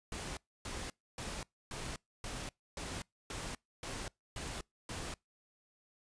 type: noise bursts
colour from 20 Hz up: pink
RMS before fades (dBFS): -42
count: 10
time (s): 0.12-5.14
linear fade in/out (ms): 2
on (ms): 250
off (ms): 280
effects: noise-tail reverb RT60 0.2 s tail -26 dB re dry + resampled to 22050 Hz